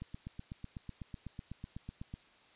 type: click train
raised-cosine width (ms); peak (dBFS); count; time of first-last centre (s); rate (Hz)
5; -30; 18; 0.02-2.14; 8.02
effects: white hiss -63 dBFS RMS until 2.55 s + resampled to 8000 Hz